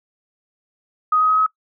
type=tone with pitch steps; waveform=sine; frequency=1251 / 1259.7 / 1268.5 / 1277.3 Hz; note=D#6 / D#6 / D#6 / D#6; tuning=+9 / +21 / +33 / +45 cents; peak=-13 dBFS; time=1.12-1.464 s; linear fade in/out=5 ms; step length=86 ms; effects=noise-tail reverb RT60 0.1 s tail -21 dB re dry